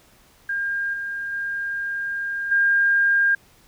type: tone with level steps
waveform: sine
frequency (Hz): 1608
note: G6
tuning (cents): +44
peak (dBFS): -22 / -26 / -24 / -15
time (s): 0.49-3.35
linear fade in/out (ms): 5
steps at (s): 0.93 / 1.32 / 2.51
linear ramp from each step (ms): 10
effects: pink hiss -55 dBFS RMS until 3.67 s